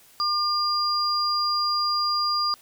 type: tone pair together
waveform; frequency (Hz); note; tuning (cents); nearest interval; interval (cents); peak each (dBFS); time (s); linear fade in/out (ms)
sine; 1200 / 4800; D6 / D8; +37 / +37; 2 octaves; 2400; -24 / -24; 0.2-2.54; 0
effects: white hiss -54 dBFS RMS until 2.61 s